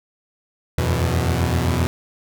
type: chord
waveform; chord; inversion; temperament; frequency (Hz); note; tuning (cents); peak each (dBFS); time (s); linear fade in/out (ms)
sawtooth; E suspended second; none; equal with one note detuned; 82.41 / 90.13 / 123.47; E2 / F#2 / B2; 0 / -45 / 0; -17 / -19 / -18; 0.78-1.87; 0
effects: none